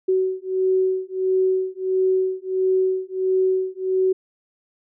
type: beating tone pair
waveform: sine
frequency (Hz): 374.8 / 376.3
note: F#4 / F#4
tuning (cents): +22 / +29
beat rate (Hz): 1.5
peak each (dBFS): -21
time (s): 0.08-4.13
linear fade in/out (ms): 10
effects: none